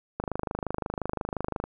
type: click train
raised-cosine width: 1 ms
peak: -15 dBFS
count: 38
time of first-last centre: 0.2-1.64 s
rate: 25.7 Hz
effects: none